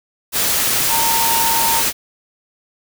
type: tone in noise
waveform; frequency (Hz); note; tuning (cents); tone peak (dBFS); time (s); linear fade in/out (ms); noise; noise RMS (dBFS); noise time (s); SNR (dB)
sine; 916; A#5; -31; -18; 0.88-1.83; 50; white; -17; 0.32-1.93; -4
effects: none